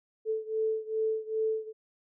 sine beating tone pair, 438.5 / 441 Hz, A4 / A4, -6 / +4 cents, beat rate 2.5 Hz, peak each -30 / -32 dBFS, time 0.25-1.73 s, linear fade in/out 50 ms, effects none

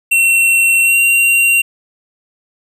square tone with pitch glide, 2718 to 2756 Hz, F7 to F7, -48 to -24 cents, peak -9 dBFS, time 0.11-1.62 s, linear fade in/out 10 ms, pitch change +24 cents, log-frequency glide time 0.83-0.97 s, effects none

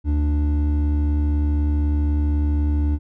triangle tone pair together, 74 / 294 Hz, D2 / D4, +14 / +2 cents, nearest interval 2 octaves, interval 2388 cents, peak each -15 / -25 dBFS, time 0.04-2.99 s, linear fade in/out 50 ms, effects none

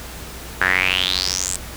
sawtooth tone with band-pass filter sweep, 92.5 Hz, F#2, in tune, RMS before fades -20 dBFS, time 0.61-1.56 s, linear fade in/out 0 ms, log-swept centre 1600 to 8300 Hz, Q 6.2, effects added 60 Hz sine -37 dBFS peak until 1.76 s + pink hiss -35 dBFS RMS until 1.76 s

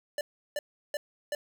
square tone bursts, 588 Hz, D5, 2 cents sharp, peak -30 dBFS, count 4, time 0.18-1.35 s, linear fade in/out 2 ms, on 30 ms, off 350 ms, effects none

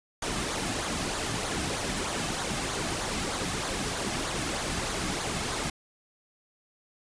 pink noise with flanger, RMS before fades -31 dBFS, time 0.22-5.7 s, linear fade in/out 5 ms, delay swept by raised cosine 0.36 to 2.16 ms, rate 3.2 Hz, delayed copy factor -0.5, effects resampled to 22050 Hz

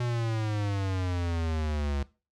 square exponential sweep, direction down, 122.8 to 69.3 Hz, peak -28 dBFS, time 0-2.03 s, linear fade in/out 5 ms, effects noise-tail reverb RT60 0.3 s tail -19 dB re dry + low-pass 6000 Hz 12 dB/octave

